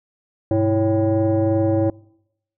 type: tone with frequency modulation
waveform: sine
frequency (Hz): 327.6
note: E4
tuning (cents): -11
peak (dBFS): -14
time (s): 0.51-1.9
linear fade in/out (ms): 2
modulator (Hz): 226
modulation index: 1.2
effects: noise-tail reverb RT60 0.8 s tail -25 dB re dry + tanh soft clip ceiling -11 dBFS